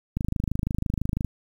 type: click train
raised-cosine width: 5 ms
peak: -13 dBFS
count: 29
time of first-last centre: 0.17-1.247 s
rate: 26 Hz
effects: 8-bit